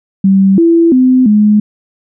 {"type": "tone with pitch steps", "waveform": "sine", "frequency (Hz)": [193.6, 334.5, 256, 210.2], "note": ["G3", "E4", "C4", "G#3"], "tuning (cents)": [-21, 25, -38, 21], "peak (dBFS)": -4, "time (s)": [0.24, 1.6], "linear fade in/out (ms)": 5, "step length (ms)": 340, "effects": []}